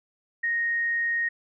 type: tone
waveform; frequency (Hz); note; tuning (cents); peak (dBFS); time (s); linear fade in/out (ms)
sine; 1864.7; A#6; 0; -23; 0.43-1.29; 10
effects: none